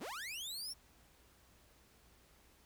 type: linear sweep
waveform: sawtooth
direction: up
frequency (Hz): 103.6 to 5588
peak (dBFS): -39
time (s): 0-0.74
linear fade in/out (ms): 20
effects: added 60 Hz sine -70 dBFS peak until 2.65 s + pink hiss -67 dBFS RMS until 2.65 s